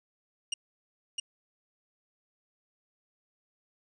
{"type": "tone with echo", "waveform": "sawtooth", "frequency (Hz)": 2847, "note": "F7", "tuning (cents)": 33, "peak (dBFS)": -25, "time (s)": [0.52, 0.54], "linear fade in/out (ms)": 5, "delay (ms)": 660, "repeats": 1, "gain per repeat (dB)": -2, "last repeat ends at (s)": 1.2, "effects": ["resampled to 22050 Hz"]}